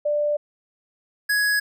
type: tone pair in turn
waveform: sine / square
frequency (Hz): 591 / 1671.6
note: D5 / G#6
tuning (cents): +11 / +11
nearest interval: octave + tritone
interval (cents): 1800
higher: second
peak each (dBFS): -19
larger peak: neither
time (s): 0.05-0.37 / 1.29-1.6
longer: first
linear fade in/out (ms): 10
effects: none